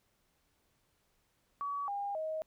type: tone with pitch steps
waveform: sine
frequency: 1135 / 806 / 630 Hz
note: C#6 / G5 / D#5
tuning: +41 / +48 / +21 cents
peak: -34 dBFS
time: 1.61-2.42 s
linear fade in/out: 0 ms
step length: 270 ms
effects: pink hiss -75 dBFS RMS until 2.46 s